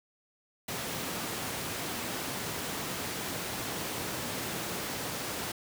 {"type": "high-pass noise", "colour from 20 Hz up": "pink", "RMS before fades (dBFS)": -36, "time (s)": [0.68, 5.52], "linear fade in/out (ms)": 5, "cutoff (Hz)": 130, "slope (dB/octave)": 12, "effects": []}